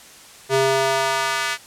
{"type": "tone with high-pass filter sweep", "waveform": "square", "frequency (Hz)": 134.2, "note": "C3", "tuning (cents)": 44, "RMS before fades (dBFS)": -20, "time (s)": [0.49, 1.58], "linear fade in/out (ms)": 50, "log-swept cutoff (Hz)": [340, 1700], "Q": 1.3, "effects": ["white hiss -44 dBFS RMS until 1.66 s", "low-pass 10000 Hz 12 dB/octave"]}